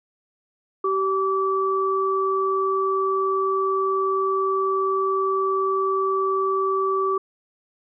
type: tone pair together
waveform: sine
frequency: 385.7 / 1155.8 Hz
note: G4 / D6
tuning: -28 / -28 cents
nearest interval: octave + perfect fifth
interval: 1900 cents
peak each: -22 dBFS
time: 0.84-7.18 s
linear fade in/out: 5 ms
effects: none